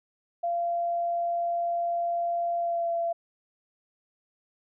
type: tone with pitch glide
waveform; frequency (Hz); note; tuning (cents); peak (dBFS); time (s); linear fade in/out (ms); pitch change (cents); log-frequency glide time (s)
sine; 688 to 678.5; F5 to E5; -26 to +50; -25; 0.43-3.13; 10; -24; 2.58-2.9
effects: none